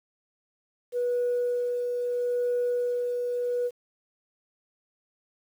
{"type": "tone with tremolo", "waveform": "sine", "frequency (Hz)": 487.9, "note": "B4", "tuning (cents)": -21, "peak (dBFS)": -22, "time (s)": [0.92, 3.71], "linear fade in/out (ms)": 50, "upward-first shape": "sine", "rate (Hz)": 0.76, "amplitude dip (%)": 35, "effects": ["tanh soft clip ceiling -20 dBFS", "9-bit"]}